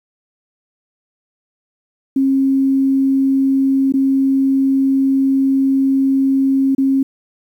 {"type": "tone with dropouts", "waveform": "sine", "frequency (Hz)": 270, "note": "C#4", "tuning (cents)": -45, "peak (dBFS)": -11, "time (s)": [2.16, 7.03], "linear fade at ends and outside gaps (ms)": 5, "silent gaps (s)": [[3.923, 3.938], [6.75, 6.781]], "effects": ["8-bit"]}